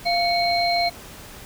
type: tone cluster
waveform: sine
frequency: 693 / 2219 / 4167 Hz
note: F5 / C#7 / C8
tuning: -14 / +1 / -8 cents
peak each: -20 / -26 / -24 dBFS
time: 0.05-0.9 s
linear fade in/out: 20 ms
effects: pink hiss -41 dBFS RMS until 1.45 s